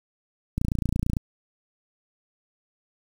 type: click train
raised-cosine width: 5 ms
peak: -12 dBFS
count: 18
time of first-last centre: 0.58-1.168 s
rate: 28.9 Hz
effects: 7-bit